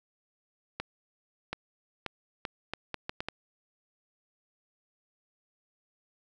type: accelerating click train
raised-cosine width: 0.3 ms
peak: -17 dBFS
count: 9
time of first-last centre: 0.8-3.286 s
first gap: 730 ms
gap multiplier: 0.73
effects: none